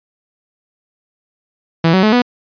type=tone with pitch steps; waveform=sawtooth; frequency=164.81 / 188.23 / 215 / 245.5 Hz; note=E3 / F#3 / A3 / B3; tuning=0 / +30 / -40 / -10 cents; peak=-5 dBFS; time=1.84-2.22 s; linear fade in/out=5 ms; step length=95 ms; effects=resampled to 11025 Hz